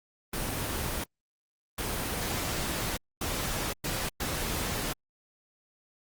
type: noise bursts at uneven times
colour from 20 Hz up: pink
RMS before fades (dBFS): -32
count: 5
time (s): 0.33-1.04 / 1.78-2.97 / 3.21-3.73 / 3.84-4.09 / 4.2-4.93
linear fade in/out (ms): 5
effects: Opus 24 kbps